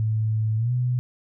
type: tone with pitch glide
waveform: sine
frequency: 109.4 to 124.22 Hz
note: A2 to B2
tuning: -9 to +10 cents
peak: -20 dBFS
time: 0-0.99 s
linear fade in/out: 0 ms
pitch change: +219 cents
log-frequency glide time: 0.57-0.72 s
effects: none